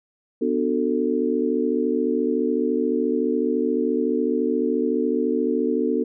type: chord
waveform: sine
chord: B minor seventh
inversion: none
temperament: just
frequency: 246.9 / 296.3 / 370.4 / 444.5 Hz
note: B3 / D4 / F#4 / A4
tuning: 0 / +15 / +2 / +18 cents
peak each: -24 / -25 / -26 / -24 dBFS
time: 0.41-6.04 s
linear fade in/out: 10 ms
effects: none